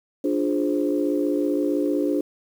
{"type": "chord", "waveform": "sine", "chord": "D half-diminished seventh", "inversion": "none", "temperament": "equal", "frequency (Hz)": [293.7, 349.2, 415.3, 523.3], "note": ["D4", "F4", "Ab4", "C5"], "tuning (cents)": [0, 0, 0, 0], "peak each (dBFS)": [-22, -26, -27, -28], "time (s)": [0.24, 2.21], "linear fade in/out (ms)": 5, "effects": ["tanh soft clip ceiling -9 dBFS", "8-bit"]}